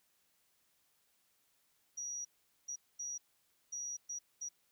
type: tone bursts at uneven times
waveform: sine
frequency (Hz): 5780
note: F#8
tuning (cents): -41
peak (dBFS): -39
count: 6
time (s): 1.97-2.25 / 2.68-2.76 / 2.99-3.18 / 3.72-3.97 / 4.09-4.19 / 4.41-4.49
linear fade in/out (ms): 10
effects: white hiss -75 dBFS RMS until 4.71 s